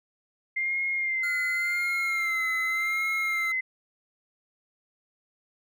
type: tone with vibrato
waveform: sine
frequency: 2093 Hz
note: C7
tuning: in tune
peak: -25 dBFS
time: 0.56-3.61 s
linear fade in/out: 10 ms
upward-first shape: sine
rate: 0.88 Hz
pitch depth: 47 cents each way
type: tone with pitch glide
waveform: square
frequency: 1420 to 1317.3 Hz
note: F6 to E6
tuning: +28 to -2 cents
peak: -35 dBFS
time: 1.23-3.52 s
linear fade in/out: 5 ms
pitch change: -130 cents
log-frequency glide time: 1.72-2.32 s
effects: none